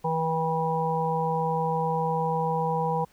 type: harmonic tone with a mistuned harmonic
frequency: 162.1 Hz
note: E3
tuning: 29 cents flat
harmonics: 1 / 3 / 5 / 6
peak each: -29 / -29 / -29 / -29 dBFS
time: 0.04-3.05 s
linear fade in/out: 10 ms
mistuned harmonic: 5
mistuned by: -21 cents
effects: pink hiss -61 dBFS RMS until 3.12 s